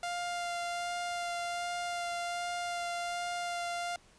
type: tone with vibrato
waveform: sawtooth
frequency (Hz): 698.5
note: F5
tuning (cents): 0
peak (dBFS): -30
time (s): 0.03-3.96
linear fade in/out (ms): 2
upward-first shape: sine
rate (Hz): 1.3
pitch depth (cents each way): 10
effects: pink hiss -62 dBFS RMS until 4.18 s + resampled to 22050 Hz